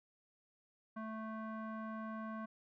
square tone with low-pass filter, 220 Hz, A3, in tune, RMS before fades -44 dBFS, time 0.96-2.46 s, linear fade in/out 10 ms, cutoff 1300 Hz, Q 4.6, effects none

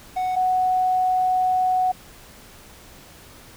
triangle / sine tone pair in turn, 740 / 740 Hz, F#5 / F#5, 0 / 0 cents, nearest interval unison, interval 0 cents, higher neither, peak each -19 / -17 dBFS, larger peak second, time 0.16-0.36 / 0.36-1.92 s, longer second, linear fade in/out 10 ms, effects pink hiss -46 dBFS RMS until 3.56 s

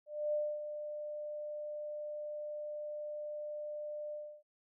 sine tone with ADSR envelope, 598 Hz, D5, 31 cents sharp, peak -30 dBFS, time 0.06-4.43 s, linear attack 270 ms, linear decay 260 ms, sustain -9 dB, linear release 300 ms, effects none

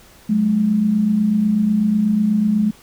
sine tone pair together, 185 / 213.1 Hz, F#3 / G#3, 0 / +45 cents, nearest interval major second, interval 245 cents, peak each -22 / -14 dBFS, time 0.29-2.71 s, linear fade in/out 10 ms, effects pink hiss -47 dBFS RMS until 2.82 s

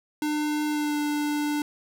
square tone with pitch glide, 300.4 to 295.6 Hz, D4 to D4, +39 to +11 cents, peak -25 dBFS, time 0.22-1.62 s, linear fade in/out 2 ms, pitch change -28 cents, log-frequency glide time 0.66-0.98 s, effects none

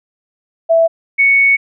sine tone pair in turn, 660 / 2220 Hz, E5 / C#7, +2 / +2 cents, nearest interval octave + major sixth, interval 2100 cents, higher second, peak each -7 dBFS, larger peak neither, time 0.69-0.88 / 1.18-1.57 s, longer second, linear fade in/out 20 ms, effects none

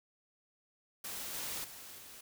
white noise with level steps, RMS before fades -42 / -40 / -50 / -52 dBFS, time 1.04-2.21 s, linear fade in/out 5 ms, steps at 1.34 / 1.64 / 1.98 s, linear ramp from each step 5 ms, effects none

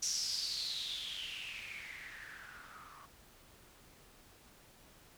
violet noise with low-pass filter sweep, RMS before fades -42 dBFS, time 0.02-3.06 s, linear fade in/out 10 ms, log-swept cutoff 5900 to 1100 Hz, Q 7.2, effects pink hiss -61 dBFS RMS until 5.17 s

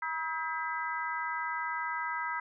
harmonic tone with a mistuned harmonic, 320 Hz, D#4, 49 cents sharp, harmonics 3 / 4 / 5 / 6, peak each -36 / -37 / -38 / -39 dBFS, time 0.02-2.4 s, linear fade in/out 5 ms, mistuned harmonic 6, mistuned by +75 cents, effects none

